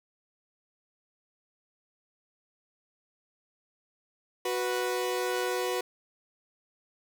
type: tone pair together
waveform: sawtooth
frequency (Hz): 368.6 / 492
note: F#4 / B4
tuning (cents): -7 / -7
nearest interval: perfect fourth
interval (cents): 500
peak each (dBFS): -27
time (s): 4.45-5.81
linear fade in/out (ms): 5
effects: 10-bit